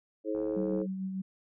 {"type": "harmonic tone", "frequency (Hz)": 107, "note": "A2", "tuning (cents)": -48, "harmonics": [3, 4, 5], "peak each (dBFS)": [-33, -34, -35], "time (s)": [0.24, 0.87], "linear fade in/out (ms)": 50}
{"type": "click train", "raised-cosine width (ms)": 1, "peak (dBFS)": -34, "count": 36, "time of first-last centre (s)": [0.35, 0.815], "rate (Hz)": 75.2}
{"type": "tone with tremolo", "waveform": "sine", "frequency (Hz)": 190, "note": "F#3", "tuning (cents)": 46, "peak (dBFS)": -31, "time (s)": [0.56, 1.22], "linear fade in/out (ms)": 10, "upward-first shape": "sine", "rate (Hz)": 6.7, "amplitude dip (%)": 35}
{"effects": []}